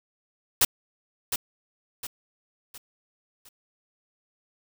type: noise with echo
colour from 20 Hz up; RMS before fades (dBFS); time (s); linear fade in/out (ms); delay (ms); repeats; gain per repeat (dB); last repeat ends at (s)
white; -19; 0.61-0.65; 5; 710; 4; -8; 3.49
effects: none